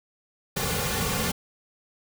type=noise with comb filter; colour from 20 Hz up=pink; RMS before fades=-27 dBFS; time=0.56-1.32 s; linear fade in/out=10 ms; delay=3.1 ms; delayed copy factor=-0.9; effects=none